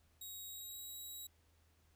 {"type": "tone with pitch glide", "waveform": "5% pulse", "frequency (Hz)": [3800, 3860], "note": ["A#7", "B7"], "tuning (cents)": [33, -40], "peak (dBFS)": -40, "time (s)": [0.21, 1.27], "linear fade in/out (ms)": 5, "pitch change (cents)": 27, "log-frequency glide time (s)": [0.45, 0.95], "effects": ["added 80 Hz sine -70 dBFS peak until 1.95 s", "pink hiss -75 dBFS RMS until 1.95 s"]}